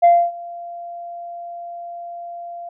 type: tone with ADSR envelope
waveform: sine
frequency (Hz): 691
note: F5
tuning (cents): -19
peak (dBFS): -5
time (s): 0.02-2.69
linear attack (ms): 23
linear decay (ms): 270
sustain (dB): -24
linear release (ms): 4
effects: tanh soft clip ceiling -5 dBFS